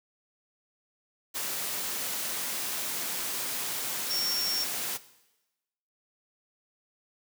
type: tone in noise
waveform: sine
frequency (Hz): 5490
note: F8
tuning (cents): -31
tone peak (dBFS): -29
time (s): 4.09-4.65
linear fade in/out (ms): 20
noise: white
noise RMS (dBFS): -33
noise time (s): 1.34-4.98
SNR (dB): +1
effects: noise-tail reverb RT60 1.0 s tail -17 dB re dry + high-pass 150 Hz 12 dB/octave